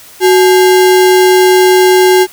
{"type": "tone with sample-and-hold", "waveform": "sine", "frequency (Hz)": 370, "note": "F#4", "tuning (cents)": 0, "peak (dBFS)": -3, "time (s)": [0.2, 2.27], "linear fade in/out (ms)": 50, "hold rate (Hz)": 1225, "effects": ["white hiss -36 dBFS RMS until 2.32 s"]}